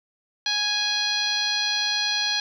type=harmonic tone with a mistuned harmonic; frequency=830.6 Hz; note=G#5; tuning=in tune; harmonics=1 / 2 / 3 / 4 / 5 / 6 / 7; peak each=-35 / -30 / -32 / -28 / -25 / -33 / -35 dBFS; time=0.46-2.4 s; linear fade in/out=2 ms; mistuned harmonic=6; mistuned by=-36 cents; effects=9-bit